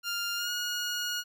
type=tone with pitch glide; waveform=15% pulse; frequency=1400 to 1442.7 Hz; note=F6 to F#6; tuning=+4 to -44 cents; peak=-24 dBFS; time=0.03-1.24 s; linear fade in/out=50 ms; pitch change=+52 cents; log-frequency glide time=0.36-0.5 s; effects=none